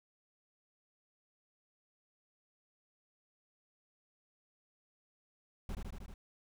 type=noise with echo; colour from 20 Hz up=brown; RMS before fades=-39 dBFS; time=5.69-5.75 s; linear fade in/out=2 ms; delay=78 ms; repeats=5; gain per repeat=-2 dB; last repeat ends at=6.14 s; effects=none